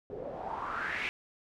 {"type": "noise with low-pass filter sweep", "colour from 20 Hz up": "white", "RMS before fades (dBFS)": -37, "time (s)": [0.1, 1.09], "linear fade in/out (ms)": 0, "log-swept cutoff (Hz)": [410, 2500], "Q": 5.7, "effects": []}